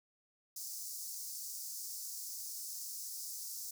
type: high-pass noise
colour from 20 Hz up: pink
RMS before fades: -44 dBFS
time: 0.56-3.71 s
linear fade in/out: 5 ms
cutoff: 5000 Hz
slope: 48 dB/octave
effects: none